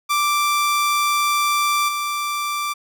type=tone with level steps; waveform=sawtooth; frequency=1174.7 Hz; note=D6; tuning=in tune; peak=-13 / -18 dBFS; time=0.09-2.74 s; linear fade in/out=20 ms; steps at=1.88 s; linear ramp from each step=10 ms; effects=none